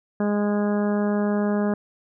harmonic tone, 206.4 Hz, G#3, 10 cents flat, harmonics 1 / 2 / 3 / 4 / 5 / 6 / 7 / 8, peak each -21 / -27 / -29 / -35 / -38 / -39 / -41 / -39 dBFS, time 0.2-1.74 s, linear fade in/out 2 ms, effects none

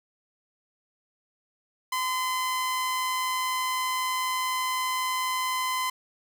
sawtooth tone with amplitude modulation, 1024 Hz, C6, 38 cents flat, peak -21 dBFS, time 1.92-5.9 s, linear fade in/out 5 ms, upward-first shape sine, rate 185 Hz, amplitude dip 25%, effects none

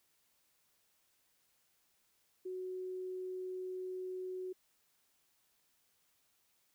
sine tone, 370 Hz, F#4, in tune, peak -39 dBFS, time 2.45-4.53 s, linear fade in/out 10 ms, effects white hiss -75 dBFS RMS until 6.74 s

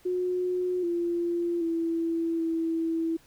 sine tone with pitch steps, 362.5 / 344 / 331.6 / 327.9 Hz, F#4 / F4 / E4 / E4, -35 / -26 / +10 / -9 cents, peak -25 dBFS, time 0.05-3.17 s, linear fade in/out 10 ms, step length 780 ms, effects pink hiss -59 dBFS RMS until 3.26 s

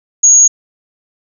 sine tone, 6645 Hz, G#8, in tune, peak -3 dBFS, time 0.23-0.48 s, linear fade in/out 10 ms, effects none

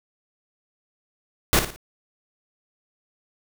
pink noise with echo, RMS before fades -17 dBFS, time 1.53-1.59 s, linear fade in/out 0 ms, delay 57 ms, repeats 3, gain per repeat -9 dB, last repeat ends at 1.761 s, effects none

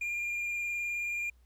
triangle tone with vibrato, 2406 Hz, D7, 41 cents sharp, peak -30 dBFS, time 0.01-1.3 s, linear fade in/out 5 ms, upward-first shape triangle, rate 19 Hz, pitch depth 19 cents each way, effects added 60 Hz sine -59 dBFS peak until 1.45 s + pink hiss -74 dBFS RMS until 1.45 s

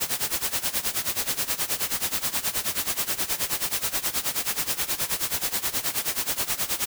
white noise with tremolo, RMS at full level -24 dBFS, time 0-6.86 s, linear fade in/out 20 ms, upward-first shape sine, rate 9.4 Hz, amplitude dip 85%, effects none

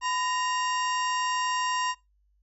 harmonic tone with a mistuned harmonic, 932.3 Hz, A#5, in tune, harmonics 1 / 2 / 3 / 4 / 5 / 6 / 7 / 8, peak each -27 / -34 / -34 / -46 / -45 / -38 / -49 / -41 dBFS, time 0.01-1.95 s, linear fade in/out 50 ms, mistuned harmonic 1, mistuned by +130 cents, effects noise-tail reverb RT60 0.2 s tail -22 dB re dry + added 50 Hz sine -64 dBFS peak until 2.42 s

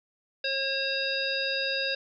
harmonic tone, 541 Hz, C#5, 42 cents flat, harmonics 1 / 3 / 5 / 7 / 9, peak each -33 / -33 / -33 / -33 / -33 dBFS, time 0.44-1.95 s, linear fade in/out 5 ms, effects none

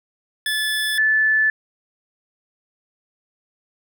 25% pulse / sine tone pair in turn, 1732 / 1744 Hz, A6 / A6, -28 / -16 cents, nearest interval unison, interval 12 cents, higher second, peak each -16 / -14 dBFS, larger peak second, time 0.46-0.98 / 0.98-1.5 s, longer neither, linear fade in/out 2 ms, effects none

